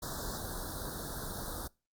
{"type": "band-stop noise", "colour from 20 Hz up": "pink", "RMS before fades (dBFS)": -39, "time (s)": [0.02, 1.68], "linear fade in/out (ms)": 10, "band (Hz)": [1700, 3600], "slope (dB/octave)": 96, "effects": ["noise-tail reverb RT60 0.3 s tail -25 dB re dry", "Opus 48 kbps"]}